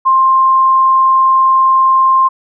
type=tone; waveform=sine; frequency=1055 Hz; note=C6; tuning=14 cents sharp; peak=-6 dBFS; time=0.05-2.29 s; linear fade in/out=20 ms; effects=none